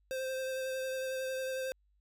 square tone with vibrato, 523 Hz, C5, 1 cent flat, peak -35 dBFS, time 0.11-1.72 s, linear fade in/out 0 ms, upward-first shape sine, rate 11 Hz, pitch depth 15 cents each way, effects added 50 Hz sine -68 dBFS peak until 2 s

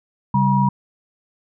sine tone cluster, 135 / 196.3 / 959 Hz, C#3 / G3 / A#5, -45 / +3 / +49 cents, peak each -18 dBFS, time 0.34-0.69 s, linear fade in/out 5 ms, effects none

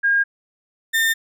sine / 35% pulse tone pair in turn, 1620 / 1809.1 Hz, G#6 / A6, -43 / +48 cents, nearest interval major second, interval 191 cents, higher second, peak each -14 dBFS, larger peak neither, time 0.03-0.24 / 0.93-1.14 s, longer neither, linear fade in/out 20 ms, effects none

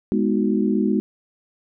sine chord, G# minor seventh, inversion none, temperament equal with one note detuned, 207.7 / 246.9 / 314.7 / 370 Hz, G#3 / B3 / D#4 / F#4, 0 / 0 / +20 / 0 cents, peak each -20 / -23 / -24 / -25 dBFS, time 0.12-1 s, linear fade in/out 0 ms, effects none

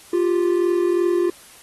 triangle tone pair together, 349.2 / 392 Hz, F4 / G4, 0 / 0 cents, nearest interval major second, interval 200 cents, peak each -15 / -21 dBFS, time 0.13-1.3 s, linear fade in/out 5 ms, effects white hiss -46 dBFS RMS until 1.62 s + AAC 32 kbps

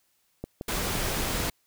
click train, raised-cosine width 2 ms, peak -20 dBFS, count 4, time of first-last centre 0.44-0.954 s, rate 5.84 Hz
pink noise, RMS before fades -29 dBFS, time 0.68-1.5 s, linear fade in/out 5 ms
effects white hiss -70 dBFS RMS until 1.66 s

